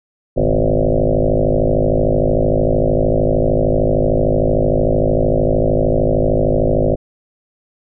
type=tone with frequency modulation; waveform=sine; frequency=257.4 Hz; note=C4; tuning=28 cents flat; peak=-11 dBFS; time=0.36-6.96 s; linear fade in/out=20 ms; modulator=53.2 Hz; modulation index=6.8; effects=none